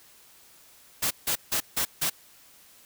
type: noise bursts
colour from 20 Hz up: white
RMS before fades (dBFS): -26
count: 5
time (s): 1.02-2.1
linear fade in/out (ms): 10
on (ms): 88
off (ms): 160
effects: white hiss -55 dBFS RMS until 2.85 s